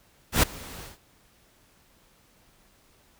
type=noise with ADSR envelope; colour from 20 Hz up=pink; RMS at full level=-18 dBFS; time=0.32-0.98 s; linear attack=110 ms; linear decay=8 ms; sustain=-23 dB; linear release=140 ms; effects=pink hiss -61 dBFS RMS until 3.19 s